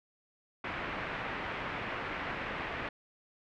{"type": "low-pass noise", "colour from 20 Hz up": "white", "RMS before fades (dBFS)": -38, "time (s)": [0.64, 2.89], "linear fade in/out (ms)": 5, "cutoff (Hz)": 2300, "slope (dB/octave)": 24, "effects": []}